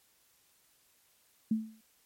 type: tone with exponential decay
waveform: sine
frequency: 220 Hz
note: A3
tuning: in tune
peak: -23 dBFS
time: 1.51-1.81 s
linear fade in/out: 5 ms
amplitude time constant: 64 ms
effects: white hiss -68 dBFS RMS until 2.05 s + MP3 64 kbps